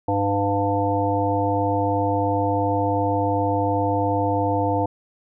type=harmonic tone with a mistuned harmonic; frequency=100.4 Hz; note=G2; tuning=42 cents sharp; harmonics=1 / 3 / 5 / 7 / 9; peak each=-25 / -25 / -25 / -25 / -25 dBFS; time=0.08-4.86 s; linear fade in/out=5 ms; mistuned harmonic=9; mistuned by=-29 cents; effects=none